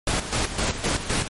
pink noise with tremolo, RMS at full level -23 dBFS, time 0.07-1.28 s, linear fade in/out 2 ms, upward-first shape square, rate 3.9 Hz, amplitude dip 65%, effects MP3 48 kbps

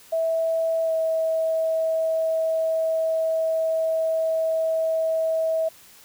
sine tone with pitch glide, 653 to 645.5 Hz, E5 to E5, -17 to -37 cents, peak -20 dBFS, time 0.12-5.69 s, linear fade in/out 10 ms, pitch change -20 cents, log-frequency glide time 0.84-0.92 s, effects white hiss -50 dBFS RMS until 6.04 s

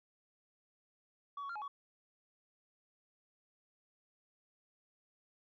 sine tone with pitch steps, 1136 / 1117 / 1386 / 845 / 1124 Hz, C#6 / C#6 / F6 / G#5 / C#6, +42 / +13 / -14 / +30 / +24 cents, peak -38 dBFS, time 1.37-1.68 s, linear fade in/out 5 ms, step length 62 ms, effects tanh soft clip ceiling -39 dBFS

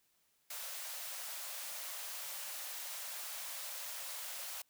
white high-pass noise, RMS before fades -44 dBFS, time 0.5-4.62 s, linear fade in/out 5 ms, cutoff 510 Hz, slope 96 dB/octave, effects white hiss -75 dBFS RMS until 4.69 s

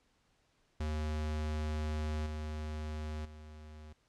square tone with level steps, 76.7 Hz, D#2, 24 cents flat, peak -34 / -38 / -49 dBFS, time 0.8-3.93 s, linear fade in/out 5 ms, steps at 2.26 / 3.25 s, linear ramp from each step 2 ms, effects pink hiss -73 dBFS RMS until 4.08 s + low-pass 7000 Hz 12 dB/octave

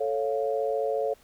sine chord, A augmented, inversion none, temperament equal, 440 / 554.4 / 698.5 Hz, A4 / C#5 / E#5, 0 / 0 / 0 cents, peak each -28 / -28 / -32 dBFS, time 0-1.14 s, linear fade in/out 10 ms, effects pink hiss -59 dBFS RMS until 1.23 s

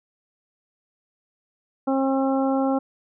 harmonic tone, 268.6 Hz, C4, 46 cents sharp, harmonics 1 / 2 / 3 / 4 / 5, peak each -21 / -25 / -27 / -35 / -35 dBFS, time 1.87-2.79 s, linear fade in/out 10 ms, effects none

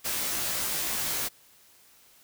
white noise with comb filter, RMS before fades -30 dBFS, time 0.04-1.29 s, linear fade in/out 20 ms, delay 16 ms, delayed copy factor -1, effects white hiss -58 dBFS RMS until 2.23 s

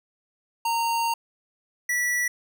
square tone pair in turn, 924 / 1950 Hz, A#5 / B6, -16 / -23 cents, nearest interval octave + minor second, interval 1293 cents, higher second, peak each -23 / -23 dBFS, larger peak neither, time 0.65-1.14 / 1.89-2.28 s, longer first, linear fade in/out 5 ms, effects none

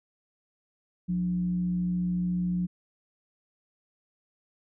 sine tone with frequency modulation, 178.6 Hz, F3, 39 cents sharp, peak -25 dBFS, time 1.08-2.67 s, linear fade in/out 20 ms, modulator 120 Hz, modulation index 0.23, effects none

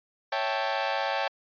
sawtooth chord, A dominant seventh, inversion first, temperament equal, 554.4 / 659.3 / 784 / 880 Hz, C#5 / E5 / G5 / A5, 0 / 0 / 0 / 0 cents, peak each -28 / -30 / -27 / -28 dBFS, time 0.32-1.28 s, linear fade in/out 5 ms, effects resampled to 11025 Hz

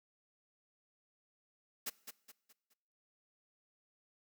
white noise with echo, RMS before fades -39 dBFS, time 1.86-1.9 s, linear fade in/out 10 ms, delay 210 ms, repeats 4, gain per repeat -8 dB, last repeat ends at 2.74 s, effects noise-tail reverb RT60 0.9 s tail -22 dB re dry + high-pass 200 Hz 12 dB/octave

